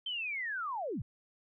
sine linear sweep, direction down, 3144 to 75.1 Hz, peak -34 dBFS, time 0.06-1.02 s, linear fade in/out 5 ms, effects none

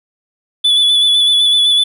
triangle tone with vibrato, 3450 Hz, A7, 35 cents flat, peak -7 dBFS, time 0.64-1.84 s, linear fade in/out 10 ms, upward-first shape sine, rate 7.9 Hz, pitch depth 28 cents each way, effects none

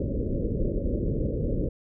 pink low-pass noise, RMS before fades -27 dBFS, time 0-1.69 s, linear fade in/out 5 ms, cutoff 570 Hz, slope 96 dB/octave, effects none

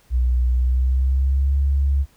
sine tone with pitch glide, 61.74 to 69.3 Hz, B1 to C#2, 0 to 0 cents, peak -15 dBFS, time 0.1-2.06 s, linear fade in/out 50 ms, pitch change +200 cents, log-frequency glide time 0.53-1.56 s, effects pink hiss -57 dBFS RMS until 2.16 s

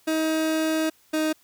30% pulse tone pair in turn, 316.6 / 311.9 Hz, D#4 / D#4, +30 / +4 cents, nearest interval unison, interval 26 cents, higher first, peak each -19 dBFS, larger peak neither, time 0.07-0.9 / 1.13-1.33 s, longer first, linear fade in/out 10 ms, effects white hiss -60 dBFS RMS until 1.43 s

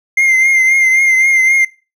triangle tone with vibrato, 2100 Hz, C7, 6 cents sharp, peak -6 dBFS, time 0.17-1.65 s, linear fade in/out 5 ms, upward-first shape triangle, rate 3.8 Hz, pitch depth 43 cents each way, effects noise-tail reverb RT60 0.3 s tail -20 dB re dry

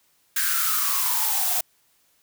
blue noise with high-pass filter sweep, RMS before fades -23 dBFS, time 0.36-1.61 s, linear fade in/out 5 ms, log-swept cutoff 1600 to 680 Hz, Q 9.3, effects white hiss -64 dBFS RMS until 2.22 s

